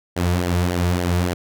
sawtooth tone with flanger, 88.4 Hz, F2, 22 cents sharp, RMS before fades -20 dBFS, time 0.16-1.34 s, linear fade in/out 10 ms, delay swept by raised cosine 0.78 to 3.88 ms, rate 3.5 Hz, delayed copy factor -0.6, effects none

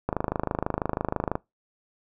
click train, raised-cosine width 1 ms, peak -11 dBFS, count 34, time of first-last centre 0.09-1.354 s, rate 26.1 Hz, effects noise-tail reverb RT60 0.2 s tail -23 dB re dry

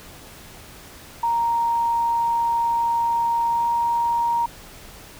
sine tone with pitch glide, 932.3 to 937.7 Hz, A#5 to A#5, 0 to +10 cents, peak -18 dBFS, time 1.23-4.46 s, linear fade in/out 5 ms, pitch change +10 cents, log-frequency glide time 3.5-3.68 s, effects pink hiss -43 dBFS RMS until 5.19 s

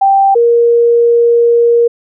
sine tone pair in turn, 784 / 470.6 Hz, G5 / A#4, 0 / +16 cents, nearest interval major sixth, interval 884 cents, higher first, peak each -5 dBFS, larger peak neither, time 0.01-0.35 / 0.35-1.88 s, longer second, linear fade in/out 10 ms, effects none

